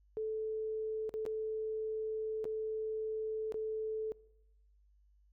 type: tone with dropouts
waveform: sine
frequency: 436.7 Hz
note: A4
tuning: 13 cents flat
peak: -34 dBFS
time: 0.17-4.12 s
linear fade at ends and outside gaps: 0 ms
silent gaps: 1.093-1.14 / 1.253-1.263 / 2.443-2.453 / 3.522-3.543 s
effects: noise-tail reverb RT60 0.9 s tail -23 dB re dry + added 50 Hz sine -64 dBFS peak until 5.32 s